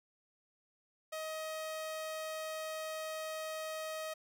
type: tone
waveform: sawtooth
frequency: 630 Hz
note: D#5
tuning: 21 cents sharp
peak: -35 dBFS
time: 1.12-4.14 s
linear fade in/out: 10 ms
effects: none